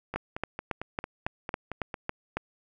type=two click trains; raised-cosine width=0.5 ms; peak=-19 / -14 dBFS; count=9 / 9; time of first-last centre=0.14-1.942 / 0.16-2.37 s; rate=4.44 / 3.62 Hz; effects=none